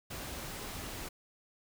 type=noise; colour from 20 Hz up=pink; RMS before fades=-42 dBFS; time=0.1-1.09 s; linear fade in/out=10 ms; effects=none